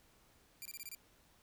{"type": "tone bursts", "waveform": "5% pulse", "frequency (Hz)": 2368, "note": "D7", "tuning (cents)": 14, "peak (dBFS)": -35, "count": 6, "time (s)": [0.62, 0.949], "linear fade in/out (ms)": 0, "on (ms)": 34, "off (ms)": 25, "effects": ["pink hiss -68 dBFS RMS until 1.42 s"]}